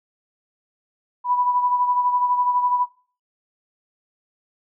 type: beating tone pair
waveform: sine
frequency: 985 / 997 Hz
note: B5 / B5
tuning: -5 / +16 cents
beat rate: 12 Hz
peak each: -18 / -27 dBFS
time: 1.24-2.87 s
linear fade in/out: 50 ms
effects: noise-tail reverb RT60 0.4 s tail -19 dB re dry